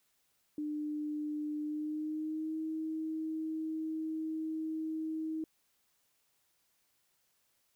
sine tone with pitch glide, 300 to 316.7 Hz, D4 to D#4, +37 to +31 cents, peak -34 dBFS, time 0.58-5.44 s, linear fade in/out 2 ms, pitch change +94 cents, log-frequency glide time 1.62-2.57 s, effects white hiss -75 dBFS RMS until 7.75 s

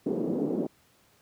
white band-pass noise, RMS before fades -29 dBFS, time 0.06-0.67 s, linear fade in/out 5 ms, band 190 to 410 Hz, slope 24 dB/octave, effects pink hiss -63 dBFS RMS until 1.21 s + high-pass 80 Hz 12 dB/octave

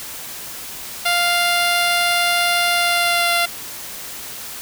10% pulse tone with pitch glide, 698.5 to 692.1 Hz, F5 to F5, 0 to -16 cents, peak -7 dBFS, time 1.05-3.46 s, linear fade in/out 10 ms, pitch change -16 cents, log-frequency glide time 2.73-3.33 s, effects white hiss -32 dBFS RMS until 4.61 s

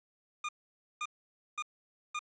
25% pulse tone bursts, 1215 Hz, D#6, 42 cents flat, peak -30 dBFS, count 4, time 0.44-2.192 s, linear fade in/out 5 ms, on 48 ms, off 520 ms, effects resampled to 16000 Hz + 10-bit

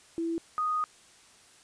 sine tone pair in turn, 332.2 / 1242 Hz, E4 / D#6, +13 / -3 cents, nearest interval octave + major seventh, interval 2284 cents, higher second, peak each -28 / -26 dBFS, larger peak second, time 0.18-0.38 / 0.58-0.84 s, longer second, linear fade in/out 0 ms, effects white hiss -57 dBFS RMS until 1.63 s + resampled to 22050 Hz

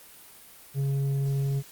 triangle tone with tanh clipping, 138 Hz, C#3, 7 cents flat, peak -25 dBFS, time 0.74-1.63 s, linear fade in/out 50 ms, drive 10 dB, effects white hiss -50 dBFS RMS until 1.71 s + Opus 32 kbps

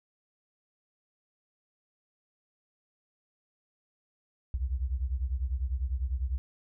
sine beating tone pair, 61.74 / 71.74 Hz, B1 / D2, 0 / -40 cents, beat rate 10 Hz, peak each -30 / -33 dBFS, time 4.54-6.38 s, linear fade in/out 0 ms, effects none

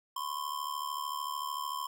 square ring-modulated tone, 1049 Hz, C6, 4 cents sharp, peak -32 dBFS, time 0.16-1.87 s, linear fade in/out 5 ms, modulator 36.7 Hz, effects none

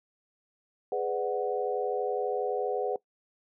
sine chord, G# half-diminished seventh, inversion none, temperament equal with one note detuned, 415.3 / 495.3 / 587.3 / 740 Hz, G#4 / B4 / D5 / F#5, 0 / +5 / 0 / 0 cents, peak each -32 / -31 / -37 / -33 dBFS, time 0.92-2.96 s, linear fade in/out 2 ms, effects noise-tail reverb RT60 0.1 s tail -20 dB re dry

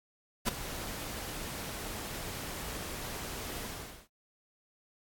pink noise with ADSR envelope, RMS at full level -27 dBFS, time 0.45-4.08 s, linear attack 32 ms, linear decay 11 ms, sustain -13 dB, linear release 430 ms, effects AAC 64 kbps

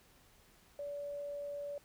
sine tone, 575 Hz, D5, 37 cents flat, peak -39 dBFS, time 0.79-1.78 s, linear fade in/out 2 ms, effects pink hiss -65 dBFS RMS until 1.84 s

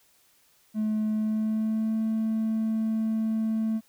triangle tone with pitch glide, 215.5 to 221 Hz, A3 to A3, -36 to +8 cents, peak -21 dBFS, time 0.74-3.81 s, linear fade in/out 50 ms, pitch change +44 cents, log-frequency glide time 1.12-1.97 s, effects tanh soft clip ceiling -19 dBFS + white hiss -63 dBFS RMS until 3.88 s

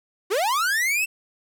45% pulse linear sweep, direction up, 344.8 to 2696 Hz, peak -20 dBFS, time 0.3-1.06 s, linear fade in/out 20 ms, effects none

